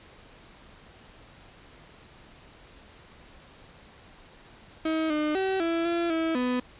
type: tone with pitch steps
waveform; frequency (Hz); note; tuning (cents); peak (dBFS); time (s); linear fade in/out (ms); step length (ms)
35% pulse; 318.3 / 302.9 / 382.3 / 333.2 / 340.5 / 325.1 / 249.6; D#4 / D#4 / G4 / E4 / F4 / E4 / B3; +39 / -46 / -43 / +19 / -44 / -24 / +19; -23; 4.85-6.6; 5; 250
effects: pink hiss -52 dBFS RMS until 6.79 s + resampled to 8000 Hz